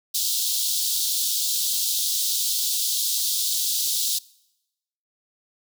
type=high-pass noise; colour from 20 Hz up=pink; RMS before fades=-24 dBFS; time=0.14-4.19 s; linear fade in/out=10 ms; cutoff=3500 Hz; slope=48 dB/octave; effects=noise-tail reverb RT60 0.9 s tail -23 dB re dry